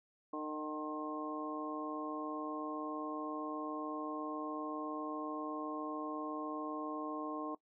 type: harmonic tone with a mistuned harmonic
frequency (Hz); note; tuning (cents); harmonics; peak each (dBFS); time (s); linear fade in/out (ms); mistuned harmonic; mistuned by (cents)
152.3; D#3; -37; 2 / 3 / 4 / 5 / 6 / 7; -41 / -46 / -47 / -49 / -53 / -43; 0.33-7.55; 5; 4; +16
effects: noise-tail reverb RT60 0.1 s tail -20 dB re dry